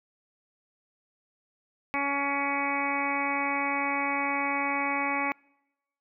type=harmonic tone; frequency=280.7 Hz; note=C#4; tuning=22 cents sharp; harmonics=1 / 2 / 3 / 4 / 5 / 6 / 7 / 8 / 9; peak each=-34 / -38 / -32 / -33 / -42 / -42 / -36 / -31 / -38 dBFS; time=1.94-5.32 s; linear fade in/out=0 ms; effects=noise-tail reverb RT60 0.9 s tail -26 dB re dry